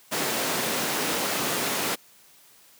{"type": "high-pass noise", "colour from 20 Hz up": "pink", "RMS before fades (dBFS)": -27, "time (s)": [0.11, 1.96], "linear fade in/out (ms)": 20, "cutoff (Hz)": 230, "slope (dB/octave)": 12, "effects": ["white hiss -55 dBFS RMS until 2.79 s", "high-pass 100 Hz 12 dB/octave"]}